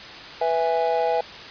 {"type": "chord", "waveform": "triangle", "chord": "E major", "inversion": "second", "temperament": "just", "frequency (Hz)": [494.4, 659.3, 824.1], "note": ["B4", "E5", "G#5"], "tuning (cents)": [2, 0, -14], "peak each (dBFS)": -22, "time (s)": [0.41, 1.21], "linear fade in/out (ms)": 5, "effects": ["white hiss -38 dBFS RMS until 1.5 s", "resampled to 11025 Hz"]}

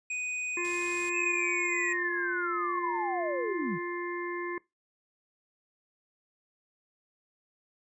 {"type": "tone with pitch glide", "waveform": "square", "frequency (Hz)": [2489, 2473], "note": ["D#7", "D#7"], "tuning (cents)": [0, -11], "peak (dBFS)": -32, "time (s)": [0.1, 1.93], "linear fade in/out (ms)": 5, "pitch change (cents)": -11, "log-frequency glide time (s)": [0.83, 1.55]}
{"type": "harmonic tone", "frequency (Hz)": 350.2, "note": "F4", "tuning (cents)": 5, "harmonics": [1, 3, 5, 6], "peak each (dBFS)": [-34, -39, -41, -42], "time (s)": [0.57, 4.58], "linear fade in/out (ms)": 2}
{"type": "noise", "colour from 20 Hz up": "white", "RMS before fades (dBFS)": -45, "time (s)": [0.64, 1.1], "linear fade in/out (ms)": 10}
{"type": "linear sweep", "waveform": "sine", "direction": "down", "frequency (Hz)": [2637, 136], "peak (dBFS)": -30, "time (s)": [1.12, 3.79], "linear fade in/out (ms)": 50}
{"effects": ["noise-tail reverb RT60 0.2 s tail -21 dB re dry", "resampled to 22050 Hz"]}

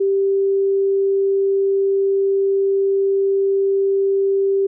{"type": "tone", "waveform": "sine", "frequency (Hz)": 392, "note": "G4", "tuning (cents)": 0, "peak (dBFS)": -14, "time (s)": [0, 4.67], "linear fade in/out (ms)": 10, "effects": []}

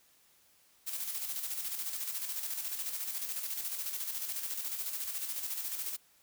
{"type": "noise with tremolo", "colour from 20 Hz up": "blue", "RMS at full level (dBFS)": -36, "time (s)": [0.86, 5.97], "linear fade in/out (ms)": 20, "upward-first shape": "square", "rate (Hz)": 14, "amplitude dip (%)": 45, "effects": ["white hiss -66 dBFS RMS until 6.22 s"]}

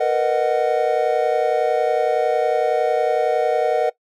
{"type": "chord", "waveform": "triangle", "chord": "B major seventh", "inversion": "third", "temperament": "just", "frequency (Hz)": [463, 493.9, 617.4, 740.8], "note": ["A#4", "B4", "D#5", "F#5"], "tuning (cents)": [-12, 0, -14, 2], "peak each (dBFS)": [-19, -21, -19, -19], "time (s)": [0, 3.9], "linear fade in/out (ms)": 10, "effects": ["noise-tail reverb RT60 0.1 s tail -19 dB re dry"]}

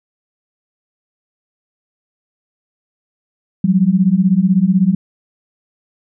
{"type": "beating tone pair", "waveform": "sine", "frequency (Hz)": [178.3, 194.3], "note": ["F3", "G3"], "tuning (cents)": [36, -15], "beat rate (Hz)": 16, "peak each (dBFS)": [-13, -12], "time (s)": [3.64, 4.95], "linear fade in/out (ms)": 5, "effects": []}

